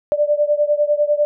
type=beating tone pair; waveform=sine; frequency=587.3 / 597.3 Hz; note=D5 / D5; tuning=0 / +29 cents; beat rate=10 Hz; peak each=-16 / -18 dBFS; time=0.12-1.25 s; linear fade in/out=0 ms; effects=none